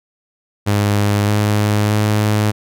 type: tone with pitch steps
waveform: sawtooth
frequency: 102.7 / 104.6 / 105.8 Hz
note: G#2 / G#2 / G#2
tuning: -19 / +13 / +33 cents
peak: -9 dBFS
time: 0.66-2.52 s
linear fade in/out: 20 ms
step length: 620 ms
effects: none